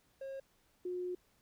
triangle / sine tone pair in turn, 540 / 360.4 Hz, C#5 / F#4, -45 / -45 cents, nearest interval perfect fifth, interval 700 cents, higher first, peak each -39 / -36 dBFS, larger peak second, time 0.21-0.4 / 0.85-1.15 s, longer second, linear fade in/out 5 ms, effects pink hiss -72 dBFS RMS until 1.41 s

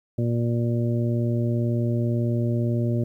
harmonic tone, 118.1 Hz, A#2, 23 cents sharp, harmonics 1 / 2 / 3 / 4 / 5, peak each -22 / -27 / -30 / -39 / -34 dBFS, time 0.18-3.04 s, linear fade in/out 5 ms, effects 10-bit

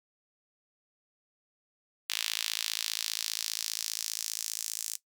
sawtooth tone with high-pass filter sweep, 55 Hz, A1, in tune, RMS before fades -35 dBFS, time 2.09-4.97 s, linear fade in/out 5 ms, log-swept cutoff 3200 to 6900 Hz, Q 1.6, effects noise-tail reverb RT60 0.1 s tail -17 dB re dry

